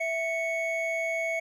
triangle tone pair together, 659.1 / 2217 Hz, E5 / C#7, 0 / 0 cents, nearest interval octave + major sixth, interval 2100 cents, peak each -28 dBFS, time 0-1.4 s, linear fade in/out 10 ms, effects none

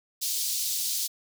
pink high-pass noise, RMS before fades -29 dBFS, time 0.21-1.08 s, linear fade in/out 20 ms, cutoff 4100 Hz, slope 24 dB/octave, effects none

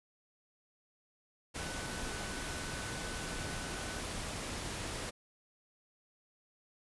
sine tone in noise, 1500 Hz, F#6, 23 cents sharp, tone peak -48 dBFS, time 1.58-4.01 s, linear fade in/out 20 ms, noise pink, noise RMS -40 dBFS, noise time 1.54-5.11 s, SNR -11 dB, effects resampled to 24000 Hz

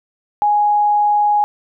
sine tone, 831 Hz, G#5, 1 cent sharp, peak -11 dBFS, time 0.42-1.44 s, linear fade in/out 0 ms, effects none

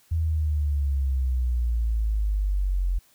sine exponential sweep, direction down, 82.5 to 44 Hz, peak -21 dBFS, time 0.11-2.99 s, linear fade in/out 10 ms, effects white hiss -60 dBFS RMS until 3.14 s

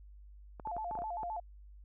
clicks, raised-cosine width 1 ms, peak -31 dBFS, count 8, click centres 0.598 / 0.673 / 0.766 / 0.912 / 0.953 / 0.989 / 1.02 / 1.232 s
sine tone with vibrato, 780 Hz, G5, 9 cents flat, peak -36 dBFS, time 0.65-1.4 s, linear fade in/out 5 ms, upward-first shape square, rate 7.7 Hz, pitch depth 190 cents each way
effects added 50 Hz sine -51 dBFS peak until 1.84 s

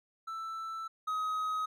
triangle tone pair in turn, 1325 / 1264.2 Hz, E6 / D#6, +9 / +27 cents, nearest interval minor second, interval 82 cents, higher first, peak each -35 / -29 dBFS, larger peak second, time 0.27-0.88 / 1.07-1.66 s, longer first, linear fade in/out 10 ms, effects none

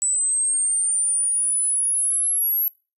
sine exponential sweep, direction up, 7902 to 11720 Hz, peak -17 dBFS, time 0.02-2.68 s, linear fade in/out 0 ms, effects noise-tail reverb RT60 0.3 s tail -25 dB re dry + tanh soft clip ceiling -15 dBFS

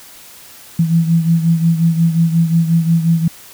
sine beating tone pair, 164.81 / 170.41 Hz, E3 / F3, 0 / -42 cents, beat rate 5.6 Hz, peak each -11 / -17 dBFS, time 0.79-3.28 s, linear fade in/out 5 ms, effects white hiss -39 dBFS RMS until 3.53 s

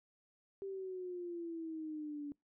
sine exponential sweep, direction down, 393.9 to 286.5 Hz, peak -40 dBFS, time 0.62-2.32 s, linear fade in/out 0 ms, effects noise-tail reverb RT60 0.2 s tail -25 dB re dry

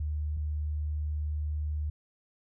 sine tone pair in turn, 75.4 / 75.4 Hz, D2 / D2, +46 / +46 cents, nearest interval unison, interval 0 cents, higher neither, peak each -29 / -29 dBFS, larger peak neither, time 0-0.37 / 0.37-1.9 s, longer second, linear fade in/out 5 ms, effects none

